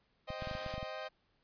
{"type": "chord", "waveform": "sawtooth", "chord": "C minor", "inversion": "none", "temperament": "equal", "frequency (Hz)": [523.3, 622.3, 784], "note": ["C5", "Eb5", "G5"], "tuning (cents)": [0, 0, 0], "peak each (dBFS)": [-42, -39, -44], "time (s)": [0.27, 1.09], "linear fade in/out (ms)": 20}
{"type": "clicks", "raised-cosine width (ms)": 5, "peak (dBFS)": -31, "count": 9, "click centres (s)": [0.304, 0.423, 0.473, 0.513, 0.552, 0.663, 0.74, 0.78, 0.829]}
{"type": "noise", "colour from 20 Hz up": "white", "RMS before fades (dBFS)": -46, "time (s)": [0.37, 0.78], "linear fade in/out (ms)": 50}
{"effects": ["pink hiss -75 dBFS RMS until 1.43 s", "resampled to 11025 Hz"]}